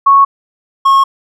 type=tone pair in turn; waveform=sine / triangle; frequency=1105 / 1089.2 Hz; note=C#6 / C#6; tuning=-6 / -31 cents; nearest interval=unison; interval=25 cents; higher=first; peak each=-3 dBFS; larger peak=neither; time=0.06-0.25 / 0.85-1.04 s; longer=neither; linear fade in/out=10 ms; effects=none